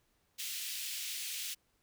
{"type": "high-pass noise", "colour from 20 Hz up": "pink", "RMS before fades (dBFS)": -40, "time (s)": [0.38, 1.55], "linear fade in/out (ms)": 20, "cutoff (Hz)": 2500, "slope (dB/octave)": 24, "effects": ["pink hiss -75 dBFS RMS until 1.82 s"]}